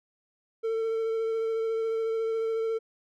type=tone with vibrato; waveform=triangle; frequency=449 Hz; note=A4; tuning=35 cents sharp; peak=-24 dBFS; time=0.63-2.79 s; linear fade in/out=20 ms; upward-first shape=sine; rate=14 Hz; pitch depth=14 cents each way; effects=none